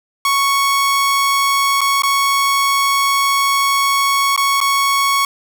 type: tone with dropouts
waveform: sawtooth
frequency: 1108.7 Hz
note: C#6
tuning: in tune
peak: -9 dBFS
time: 0.25-5.25 s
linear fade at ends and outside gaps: 2 ms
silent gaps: 1.808-1.814 / 2.021-2.034 / 4.363-4.376 / 4.604-4.612 s
effects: none

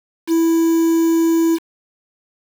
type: tone with quantisation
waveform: triangle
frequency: 329.6 Hz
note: E4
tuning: in tune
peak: -10 dBFS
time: 0.27-1.59 s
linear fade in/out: 50 ms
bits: 5
effects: none

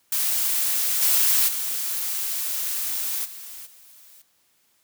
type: noise with level steps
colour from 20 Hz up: blue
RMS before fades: -23 / -19 / -27 / -39 / -50 dBFS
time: 0.12-4.22 s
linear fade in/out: 5 ms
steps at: 1.01 / 1.47 / 3.24 / 3.65 s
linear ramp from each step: 20 ms
effects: white hiss -65 dBFS RMS until 4.83 s + high-pass 60 Hz 12 dB/octave

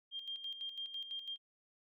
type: tone with tremolo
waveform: sine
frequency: 3200 Hz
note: G7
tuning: 35 cents sharp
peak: -39 dBFS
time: 0.11-1.38 s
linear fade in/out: 50 ms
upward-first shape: square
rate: 6 Hz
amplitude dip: 60%
effects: none

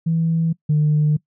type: tone pair in turn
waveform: sine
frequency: 164 / 150.88 Hz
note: E3 / D3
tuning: -9 / +47 cents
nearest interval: minor second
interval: 144 cents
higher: first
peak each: -15 / -12 dBFS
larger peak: second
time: 0.06-0.53 / 0.69-1.17 s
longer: second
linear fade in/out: 10 ms
effects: noise-tail reverb RT60 0.1 s tail -22 dB re dry + tanh soft clip ceiling -10 dBFS

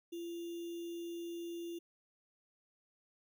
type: tone with sample-and-hold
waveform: sine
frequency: 341.1 Hz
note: F4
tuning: 41 cents flat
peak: -40 dBFS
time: 0.12-1.79 s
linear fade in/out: 10 ms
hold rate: 3150 Hz
effects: none

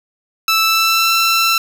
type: tone with pitch glide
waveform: 15% pulse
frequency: 1319 to 1340.5 Hz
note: E6 to E6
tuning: +1 to +29 cents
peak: -5 dBFS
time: 0.48-1.58 s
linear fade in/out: 2 ms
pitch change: +28 cents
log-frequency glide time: 0.63-1.12 s
effects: none

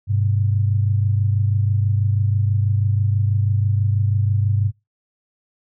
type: tone pair together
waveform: sine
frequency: 100.6 / 126.75 Hz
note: G2 / B2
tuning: +45 / +45 cents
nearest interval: major third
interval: 400 cents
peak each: -16 / -23 dBFS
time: 0.07-4.72 s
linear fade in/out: 50 ms
effects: noise-tail reverb RT60 0.2 s tail -21 dB re dry

